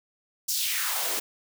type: noise with high-pass filter sweep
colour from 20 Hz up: white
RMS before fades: -28 dBFS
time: 0.48-1.2 s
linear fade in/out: 10 ms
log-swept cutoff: 6100 to 300 Hz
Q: 2.1
effects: none